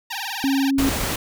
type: tone with vibrato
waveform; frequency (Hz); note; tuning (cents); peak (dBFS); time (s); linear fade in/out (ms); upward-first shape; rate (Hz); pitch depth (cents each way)
10% pulse; 851; G#5; +42; -18; 0.1-0.71; 10; sine; 20; 190
type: tone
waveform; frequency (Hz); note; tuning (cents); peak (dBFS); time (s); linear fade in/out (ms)
sine; 272.8; C#4; -28; -17; 0.44-0.89; 0
type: noise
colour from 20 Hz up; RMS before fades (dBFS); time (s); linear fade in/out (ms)
pink; -24; 0.78-1.16; 5
effects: none